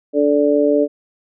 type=harmonic tone; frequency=145.8 Hz; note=D3; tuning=12 cents flat; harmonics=2 / 3 / 4; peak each=-16 / -16 / -16 dBFS; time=0.13-0.88 s; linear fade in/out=50 ms; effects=none